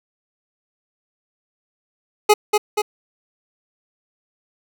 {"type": "tone with echo", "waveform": "25% pulse", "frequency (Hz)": 420, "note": "G#4", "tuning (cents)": 19, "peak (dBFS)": -5, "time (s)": [2.29, 2.34], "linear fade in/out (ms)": 10, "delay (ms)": 240, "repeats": 2, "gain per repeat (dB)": -4, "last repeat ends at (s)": 2.82, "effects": []}